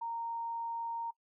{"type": "tone", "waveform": "sine", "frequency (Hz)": 926, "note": "A#5", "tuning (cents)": -12, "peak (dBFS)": -35, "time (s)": [0.01, 1.11], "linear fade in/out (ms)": 10, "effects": ["noise-tail reverb RT60 0.1 s tail -22 dB re dry"]}